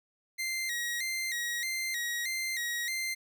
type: tone with vibrato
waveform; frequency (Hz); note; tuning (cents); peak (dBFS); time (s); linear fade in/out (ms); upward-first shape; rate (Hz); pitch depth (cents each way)
sawtooth; 1991; B6; +14; -28; 0.38-3.15; 20; square; 1.6; 81
effects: none